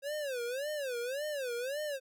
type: tone with vibrato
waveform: square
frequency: 536 Hz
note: C5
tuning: 42 cents sharp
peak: -35 dBFS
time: 0.02-2 s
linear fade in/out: 50 ms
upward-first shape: sine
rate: 1.8 Hz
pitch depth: 220 cents each way
effects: none